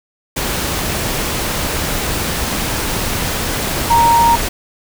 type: tone in noise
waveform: sine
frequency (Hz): 932.3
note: A#5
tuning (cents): 0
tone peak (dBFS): -8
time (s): 3.9-4.36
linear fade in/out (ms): 10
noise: pink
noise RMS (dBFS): -19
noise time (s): 0.36-4.49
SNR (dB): +8
effects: none